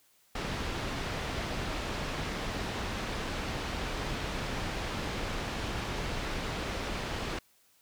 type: low-pass noise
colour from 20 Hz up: pink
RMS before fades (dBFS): -35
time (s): 0.35-7.39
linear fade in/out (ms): 5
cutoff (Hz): 4300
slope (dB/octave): 12
effects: white hiss -66 dBFS RMS until 7.81 s